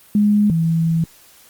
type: tone pair in turn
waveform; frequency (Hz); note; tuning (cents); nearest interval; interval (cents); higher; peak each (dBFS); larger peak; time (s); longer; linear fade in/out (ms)
sine; 207.7 / 164.14; G#3 / E3; 0 / -7; major third; 407; first; -11 / -14; first; 0.15-0.5 / 0.5-1.04; second; 2
effects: white hiss -48 dBFS RMS until 1.49 s + Opus 32 kbps